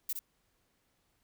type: noise with echo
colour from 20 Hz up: violet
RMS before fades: -34 dBFS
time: 0.09-0.13 s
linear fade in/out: 5 ms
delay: 62 ms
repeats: 1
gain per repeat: -5 dB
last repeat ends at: 0.192 s
effects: pink hiss -75 dBFS RMS until 1.23 s